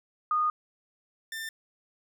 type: tone pair in turn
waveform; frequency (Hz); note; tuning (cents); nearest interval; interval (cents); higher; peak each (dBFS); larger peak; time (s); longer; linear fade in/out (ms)
sine / sawtooth; 1230 / 1790.7; D#6 / A6; -20 / +30; perfect fifth; 650; second; -23 / -31; first; 0.31-0.5 / 1.32-1.49; first; 2
effects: none